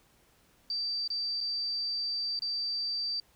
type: tone with dropouts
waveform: sine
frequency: 4658 Hz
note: D8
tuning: 15 cents flat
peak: -30 dBFS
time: 0.7-3.2 s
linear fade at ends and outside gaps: 2 ms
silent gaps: 1.077-1.102 / 1.406-1.41 / 2.392-2.42 s
effects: pink hiss -65 dBFS RMS until 3.35 s